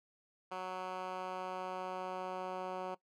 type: tone with band-pass filter sweep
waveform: 10% pulse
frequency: 185 Hz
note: F#3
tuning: in tune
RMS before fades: -41 dBFS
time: 0.51-2.95 s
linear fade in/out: 10 ms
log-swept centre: 1100 to 670 Hz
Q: 0.78
effects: noise-tail reverb RT60 0.1 s tail -19 dB re dry